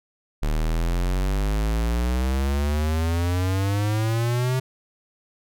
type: exponential sweep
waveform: square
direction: up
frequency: 36.98 to 130.81 Hz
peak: -21 dBFS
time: 0.42-4.6 s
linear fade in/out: 10 ms
effects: none